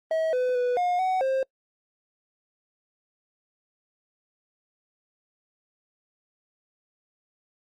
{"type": "tone with pitch steps", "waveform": "triangle", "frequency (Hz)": [642, 503, 493.4, 715, 748, 530], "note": ["E5", "B4", "B4", "F5", "F#5", "C5"], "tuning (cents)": [-46, 32, -2, 41, 19, 22], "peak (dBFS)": -20, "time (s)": [0.11, 1.43], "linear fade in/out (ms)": 2, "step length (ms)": 220, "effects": ["noise-tail reverb RT60 0.1 s tail -26 dB re dry", "Opus 24 kbps"]}